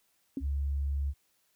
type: tone with exponential decay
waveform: sine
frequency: 270.5 Hz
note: C#4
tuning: 42 cents flat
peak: -27 dBFS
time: 0.37-0.47 s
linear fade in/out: 2 ms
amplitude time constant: 20 ms
type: tone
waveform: sine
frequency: 70.1 Hz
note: C#2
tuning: 20 cents sharp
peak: -28 dBFS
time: 0.4-1.14 s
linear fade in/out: 50 ms
effects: white hiss -72 dBFS RMS until 1.55 s